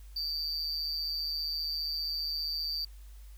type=tone with amplitude modulation; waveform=triangle; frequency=4646 Hz; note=D8; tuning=20 cents flat; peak=-27 dBFS; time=0.16-2.85 s; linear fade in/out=5 ms; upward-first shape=sine; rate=155 Hz; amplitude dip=75%; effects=added 50 Hz sine -46 dBFS peak until 3.37 s + white hiss -63 dBFS RMS until 3.37 s